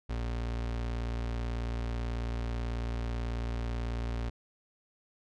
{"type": "tone", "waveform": "35% pulse", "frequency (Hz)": 58.27, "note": "A#1", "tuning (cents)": 0, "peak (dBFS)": -30, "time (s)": [0.09, 4.3], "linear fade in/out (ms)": 10, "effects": ["low-pass 5000 Hz 12 dB/octave"]}